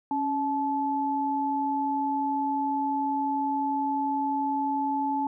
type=tone pair together; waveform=sine; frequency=277.2 / 865.7 Hz; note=C#4 / A5; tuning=0 / -28 cents; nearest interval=octave + minor sixth; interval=1972 cents; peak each=-29 / -26 dBFS; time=0.11-5.27 s; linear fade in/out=2 ms; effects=none